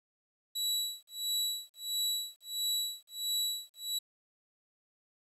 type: tone with tremolo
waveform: sawtooth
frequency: 3919 Hz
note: B7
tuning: 14 cents flat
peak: -26 dBFS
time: 0.55-3.99 s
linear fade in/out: 10 ms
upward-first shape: sine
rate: 1.5 Hz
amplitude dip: 100%
effects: resampled to 32000 Hz + 11-bit